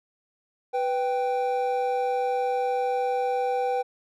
triangle tone pair together, 495.7 / 782.9 Hz, B4 / G5, +6 / -2 cents, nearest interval minor sixth, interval 792 cents, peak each -24 dBFS, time 0.73-3.83 s, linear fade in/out 20 ms, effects none

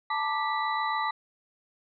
sine tone cluster, 878 / 945 / 1176 / 1965 / 3948 Hz, A5 / A#5 / D6 / B6 / B7, -4 / +23 / +2 / -9 / -1 cents, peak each -30 / -38 / -30 / -34 / -39 dBFS, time 0.1-1.11 s, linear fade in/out 5 ms, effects none

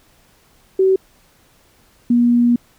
sine tone pair in turn, 380.5 / 239.7 Hz, F#4 / A#3, +48 / +48 cents, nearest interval minor sixth, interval 800 cents, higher first, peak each -10 dBFS, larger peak neither, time 0.79-0.96 / 2.1-2.56 s, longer second, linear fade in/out 5 ms, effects pink hiss -54 dBFS RMS until 2.78 s

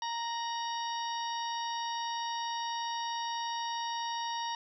harmonic tone with a mistuned harmonic, 932.3 Hz, A#5, in tune, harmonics 1 / 2 / 3 / 4 / 5 / 6, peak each -34 / -44 / -45 / -43 / -49 / -44 dBFS, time 0.02-4.55 s, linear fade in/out 2 ms, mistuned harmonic 3, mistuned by +81 cents, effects 12-bit

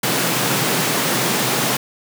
pink high-pass noise, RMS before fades -19 dBFS, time 0.03-1.77 s, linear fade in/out 5 ms, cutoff 120 Hz, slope 96 dB/octave, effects none

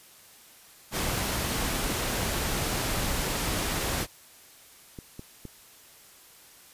pink noise, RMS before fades -29 dBFS, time 0.91-4.07 s, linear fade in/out 50 ms
clicks, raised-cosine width 3 ms, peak -26 dBFS, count 7, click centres 3.045 / 3.274 / 3.934 / 4.027 / 4.988 / 5.194 / 5.453 s
effects white hiss -53 dBFS RMS until 6.73 s + resampled to 32000 Hz

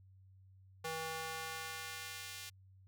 square tone with high-pass filter sweep, 161 Hz, E3, 41 cents flat, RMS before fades -44 dBFS, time 0.84-2.5 s, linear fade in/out 10 ms, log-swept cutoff 510 to 2900 Hz, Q 0.78, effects added 95 Hz sine -59 dBFS peak until 2.87 s

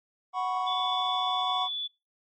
triangle chord, F# suspended fourth, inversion none, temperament equal, 740 / 987.8 / 1108.7 Hz, F#5 / B5 / C#6, 0 / 0 / 0 cents, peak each -28 / -32 / -29 dBFS, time 0.33-1.69 s, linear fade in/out 50 ms
sine tone, 3454 Hz, A7, 33 cents flat, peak -30 dBFS, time 0.66-1.88 s, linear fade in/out 20 ms
effects noise-tail reverb RT60 0.3 s tail -25 dB re dry + MP3 32 kbps

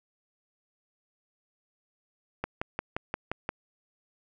click train, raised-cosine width 0.5 ms, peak -15 dBFS, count 7, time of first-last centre 2.44-3.491 s, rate 5.71 Hz, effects none

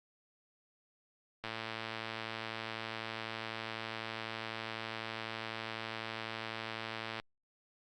click train, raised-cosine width 0.3 ms, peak -23 dBFS, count 646, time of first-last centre 1.44-7.199 s, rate 112 Hz, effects Opus 48 kbps

